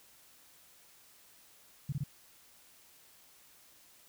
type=tone bursts; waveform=sine; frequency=140.7 Hz; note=C#3; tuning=26 cents sharp; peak=-31 dBFS; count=3; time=1.89-2.038 s; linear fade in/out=5 ms; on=34 ms; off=23 ms; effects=white hiss -61 dBFS RMS until 4.08 s